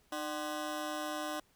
20% pulse ring-modulated tone, 451.8 Hz, A4, 46 cents sharp, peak -28 dBFS, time 0.12-1.4 s, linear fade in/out 5 ms, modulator 146 Hz, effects pink hiss -69 dBFS RMS until 1.55 s

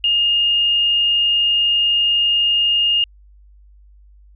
sine tone, 2836 Hz, F7, 26 cents sharp, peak -13 dBFS, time 0.04-3.04 s, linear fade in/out 2 ms, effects added 50 Hz sine -44 dBFS peak until 4.35 s

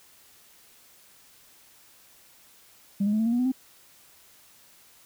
sine tone with pitch steps, 199.7 / 207.5 / 215.5 / 223.9 / 232.6 / 241.6 / 251 / 260.8 Hz, G3 / G#3 / A3 / A3 / A#3 / B3 / B3 / C4, +32 / -1 / -36 / +30 / -4 / -38 / +28 / -5 cents, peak -20 dBFS, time 3-3.52 s, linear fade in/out 10 ms, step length 65 ms, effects tanh soft clip ceiling -18 dBFS + white hiss -56 dBFS RMS until 5.05 s

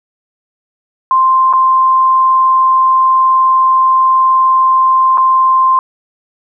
sine tone with dropouts, 1046.5 Hz, C6, in tune, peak -6 dBFS, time 1.11-5.79 s, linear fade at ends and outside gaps 1 ms, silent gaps 1.528-1.535 / 5.174-5.18 s, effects none

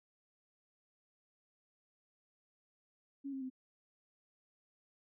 sine tone with pitch steps, 277.2 / 267.9 / 258.9 Hz, C#4 / C4 / C4, 0 / +41 / -18 cents, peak -39 dBFS, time 3.24-3.501 s, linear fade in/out 20 ms, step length 87 ms, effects none

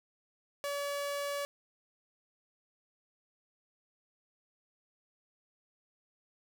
sawtooth tone, 570 Hz, C#5, 48 cents sharp, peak -30 dBFS, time 0.64-1.45 s, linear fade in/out 0 ms, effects none

